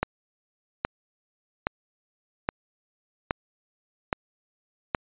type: click train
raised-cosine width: 0.5 ms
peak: -8 dBFS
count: 7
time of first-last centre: 0.03-4.948 s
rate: 1.22 Hz
effects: resampled to 8000 Hz